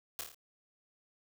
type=noise with echo; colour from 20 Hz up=white; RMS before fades=-38 dBFS; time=0.19-0.21 s; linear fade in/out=0 ms; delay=27 ms; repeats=5; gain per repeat=-4 dB; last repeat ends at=0.345 s; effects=none